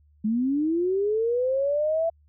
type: linear sweep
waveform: sine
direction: up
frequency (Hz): 207.7 to 671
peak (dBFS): -21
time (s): 0.24-2.1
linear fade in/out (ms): 10
effects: added 74 Hz sine -56 dBFS peak until 2.28 s